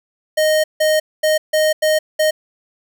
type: tone bursts at uneven times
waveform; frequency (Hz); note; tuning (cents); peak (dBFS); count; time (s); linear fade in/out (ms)
square; 620; D#5; -6; -13; 6; 0.37-0.64 / 0.8-1 / 1.23-1.38 / 1.53-1.73 / 1.82-1.99 / 2.19-2.31; 10
effects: none